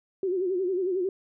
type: tone with vibrato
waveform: sine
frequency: 370 Hz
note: F#4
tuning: in tune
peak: -24 dBFS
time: 0.23-1.09 s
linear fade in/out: 2 ms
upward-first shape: sine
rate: 11 Hz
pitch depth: 95 cents each way
effects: none